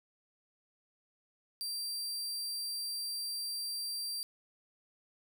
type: tone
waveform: sawtooth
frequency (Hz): 4710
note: D8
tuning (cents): +4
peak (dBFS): -33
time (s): 1.61-4.23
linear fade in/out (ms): 0
effects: none